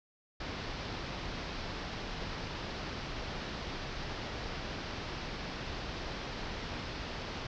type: low-pass noise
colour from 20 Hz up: pink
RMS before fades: -40 dBFS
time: 0.4-7.47 s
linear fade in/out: 5 ms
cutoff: 5400 Hz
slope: 48 dB/octave
effects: none